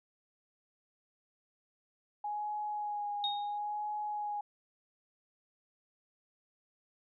sine tone with vibrato, 830.6 Hz, G#5, in tune, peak -34 dBFS, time 2.24-4.41 s, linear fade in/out 5 ms, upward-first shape sine, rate 0.73 Hz, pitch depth 21 cents each way
sine tone with exponential decay, 3729 Hz, A#7, in tune, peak -29 dBFS, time 3.24-3.58 s, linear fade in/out 1 ms, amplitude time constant 73 ms
effects none

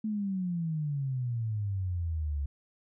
sine exponential sweep, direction down, 220 to 69.3 Hz, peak -29 dBFS, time 0.04-2.46 s, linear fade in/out 5 ms, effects none

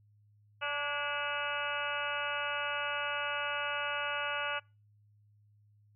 harmonic tone with a mistuned harmonic, 290 Hz, D4, 22 cents flat, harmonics 2 / 3 / 4 / 5 / 6 / 7 / 8 / 9 / 10, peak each -41 / -42 / -40 / -37 / -47 / -47 / -44 / -40 / -42 dBFS, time 0.61-4.6 s, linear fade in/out 20 ms, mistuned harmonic 6, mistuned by -70 cents, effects noise-tail reverb RT60 0.3 s tail -25 dB re dry + added 104 Hz sine -62 dBFS peak until 5.95 s

